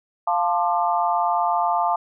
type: chord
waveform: sine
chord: D minor seventh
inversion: first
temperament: equal with one note detuned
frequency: 698.5 / 880 / 1046.5 / 1194.5 Hz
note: F5 / A5 / C6 / D6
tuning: 0 / 0 / 0 / +29 cents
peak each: -22 / -22 / -27 / -26 dBFS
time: 0.27-1.96 s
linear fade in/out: 5 ms
effects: none